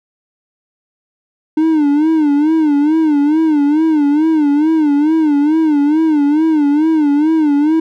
triangle tone with vibrato, 303.3 Hz, D#4, 44 cents flat, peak -7 dBFS, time 1.57-7.8 s, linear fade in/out 5 ms, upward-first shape sine, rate 2.3 Hz, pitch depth 110 cents each way, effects none

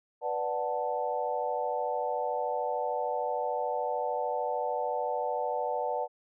sine chord, B minor seventh, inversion none, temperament equal, 493.9 / 587.3 / 740 / 880 Hz, B4 / D5 / F#5 / A5, 0 / 0 / 0 / 0 cents, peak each -34 dBFS, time 0.21-6.08 s, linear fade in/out 50 ms, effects none

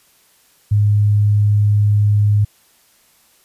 sine tone, 103.83 Hz, G#2, in tune, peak -10 dBFS, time 0.71-2.45 s, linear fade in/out 10 ms, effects white hiss -54 dBFS RMS until 3.44 s + resampled to 32000 Hz

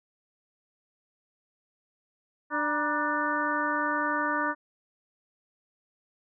harmonic tone with a mistuned harmonic, 296.4 Hz, D4, 16 cents sharp, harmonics 1 / 2 / 3 / 4 / 5 / 6, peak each -33 / -35 / -32 / -31 / -31 / -34 dBFS, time 2.5-4.55 s, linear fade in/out 50 ms, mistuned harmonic 3, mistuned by +110 cents, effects none

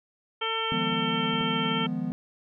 harmonic tone, 448.8 Hz, A4, 34 cents sharp, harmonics 1 / 2 / 3 / 4 / 5 / 6 / 7, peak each -34 / -34 / -32 / -41 / -36 / -39 / -31 dBFS, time 0.41-1.87 s, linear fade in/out 10 ms
triangle chord, F half-diminished seventh, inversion third, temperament equal, 155.56 / 174.61 / 207.7 / 246.9 Hz, Eb3 / F3 / Ab3 / Cb4, 0 / 0 / 0 / 0 cents, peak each -34 / -31 / -32 / -29 dBFS, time 0.72-2.12 s, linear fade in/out 0 ms
clicks, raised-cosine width 2 ms, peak -34 / -33 / -28 / -36 dBFS, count 4, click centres 0.922 / 1.337 / 1.411 / 2.106 s
effects none

